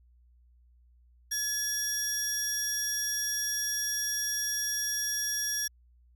30% pulse tone pair together, 1700 / 5630 Hz, G#6 / F8, +40 / +13 cents, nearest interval octave + major sixth, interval 2073 cents, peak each -34 / -26 dBFS, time 1.31-5.68 s, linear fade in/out 10 ms, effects added 60 Hz sine -58 dBFS peak until 6.15 s

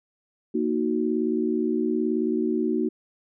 sine chord, D# minor, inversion second, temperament equal, 233.1 / 311.1 / 370 Hz, A#3 / D#4 / F#4, 0 / 0 / 0 cents, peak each -26 dBFS, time 0.54-2.89 s, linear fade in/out 10 ms, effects none

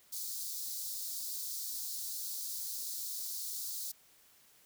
white high-pass noise, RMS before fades -40 dBFS, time 0.12-3.92 s, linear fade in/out 10 ms, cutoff 4000 Hz, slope 48 dB/octave, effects white hiss -64 dBFS RMS until 4.65 s

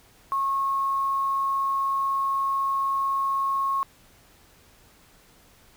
sine tone with quantisation, 1091 Hz, C#6, 28 cents flat, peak -22 dBFS, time 0.32-3.83 s, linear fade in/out 0 ms, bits 8, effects pink hiss -56 dBFS RMS until 5.76 s

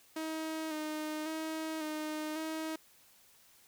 sawtooth tone with vibrato, 312.4 Hz, D#4, 7 cents sharp, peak -32 dBFS, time 0.16-2.76 s, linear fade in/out 5 ms, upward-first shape square, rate 0.91 Hz, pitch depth 27 cents each way, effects white hiss -63 dBFS RMS until 3.67 s

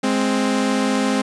sawtooth tone pair together, 208.3 / 262.4 Hz, G#3 / C4, +5 / +5 cents, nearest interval major third, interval 400 cents, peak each -17 / -15 dBFS, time 0.03-1.22 s, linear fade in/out 10 ms, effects resampled to 22050 Hz

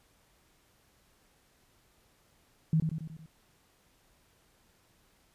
sine tone with echo, 159 Hz, D#3, 38 cents sharp, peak -22 dBFS, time 2.73-2.8 s, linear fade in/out 2 ms, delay 92 ms, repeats 5, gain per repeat -5 dB, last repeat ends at 3.26 s, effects pink hiss -67 dBFS RMS until 5.34 s + resampled to 32000 Hz

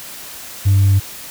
sine tone, 98 Hz, G2, in tune, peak -7 dBFS, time 0.65-1 s, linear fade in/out 20 ms, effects tanh soft clip ceiling -7 dBFS + white hiss -33 dBFS RMS until 1.3 s

